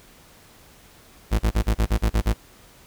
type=tone bursts; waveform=40% pulse; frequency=54.8 Hz; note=A1; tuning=6 cents flat; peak=-16 dBFS; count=9; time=1.31-2.336 s; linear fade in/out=20 ms; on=82 ms; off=36 ms; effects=pink hiss -51 dBFS RMS until 2.86 s